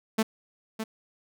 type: tone with echo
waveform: sawtooth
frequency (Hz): 220.7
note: A3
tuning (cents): +5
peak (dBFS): -17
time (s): 0.18-0.23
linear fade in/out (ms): 10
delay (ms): 610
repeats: 1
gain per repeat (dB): -9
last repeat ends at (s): 0.84
effects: none